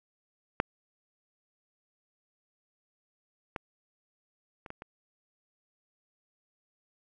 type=clicks; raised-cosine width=0.5 ms; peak=-9 / -19 / -29 / -25 / -27 dBFS; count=5; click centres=0.601 / 3.562 / 4.662 / 4.704 / 4.821 s; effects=none